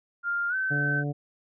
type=tone with pitch glide; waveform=sine; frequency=1400 to 1535.6 Hz; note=F6 to G6; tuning=+4 to -36 cents; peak=-25 dBFS; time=0.23-1.04 s; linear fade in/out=50 ms; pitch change=+160 cents; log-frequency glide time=0.49-0.55 s
type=harmonic tone; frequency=144.9 Hz; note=D3; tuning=23 cents flat; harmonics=1 / 2 / 3 / 4 / 5; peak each=-28 / -34 / -38 / -40 / -42 dBFS; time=0.7-1.13 s; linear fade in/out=20 ms
effects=none